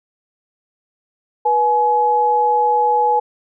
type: tone pair together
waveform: sine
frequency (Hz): 486.4 / 845.4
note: B4 / G#5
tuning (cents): -26 / +31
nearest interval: minor seventh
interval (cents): 957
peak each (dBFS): -19 / -13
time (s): 1.45-3.2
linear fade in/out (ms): 10
effects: none